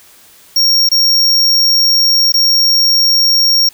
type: tone with dropouts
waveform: square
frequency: 5560 Hz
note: F8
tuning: 9 cents flat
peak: -8 dBFS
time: 0.56-3.69 s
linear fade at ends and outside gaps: 5 ms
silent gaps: 0.89-0.915 / 2.322-2.34 s
effects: white hiss -43 dBFS RMS until 3.73 s